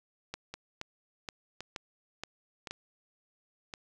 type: two click trains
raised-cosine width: 0.2 ms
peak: -20 / -23 dBFS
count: 6 / 4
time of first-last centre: 0.34-2.71 / 0.54-3.738 s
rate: 2.11 / 0.938 Hz
effects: none